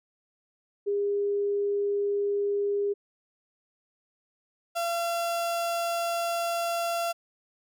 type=tone pair in turn; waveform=sine / 35% pulse; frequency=405.4 / 681.8 Hz; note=G#4 / F5; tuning=-42 / -42 cents; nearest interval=major sixth; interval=900 cents; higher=second; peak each=-24 / -25 dBFS; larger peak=first; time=0.86-2.94 / 4.75-7.13 s; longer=second; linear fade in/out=20 ms; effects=none